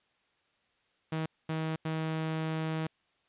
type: tone bursts at uneven times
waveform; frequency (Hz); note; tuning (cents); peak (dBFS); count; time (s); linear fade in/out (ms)
sawtooth; 159.1; D#3; +39; -27; 3; 1.12-1.26 / 1.49-1.76 / 1.85-2.87; 5
effects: white hiss -72 dBFS RMS until 3.28 s + resampled to 8000 Hz